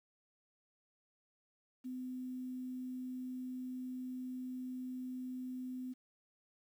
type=tone with quantisation; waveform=sine; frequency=254.3 Hz; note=C4; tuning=49 cents flat; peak=-40 dBFS; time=1.84-5.94 s; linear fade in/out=20 ms; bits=11; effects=none